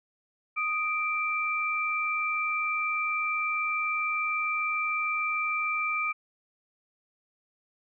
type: tone pair together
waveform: sine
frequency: 1244.3 / 2349 Hz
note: D#6 / D7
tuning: 0 / 0 cents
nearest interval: major seventh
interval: 1100 cents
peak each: -30 / -28 dBFS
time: 0.56-6.13 s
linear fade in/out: 20 ms
effects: none